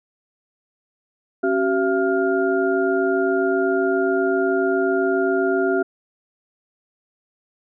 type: tone cluster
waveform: sine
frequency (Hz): 273.4 / 380.9 / 677 / 1410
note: C#4 / G4 / E5 / F6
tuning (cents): -24 / -50 / +46 / +16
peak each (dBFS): -24 / -19 / -24 / -26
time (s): 1.43-5.83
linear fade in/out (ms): 10
effects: none